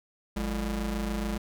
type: ring-modulated tone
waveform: 35% pulse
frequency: 130.81 Hz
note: C3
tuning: in tune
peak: -24 dBFS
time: 0.36-1.38 s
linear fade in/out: 10 ms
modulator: 78.9 Hz
effects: none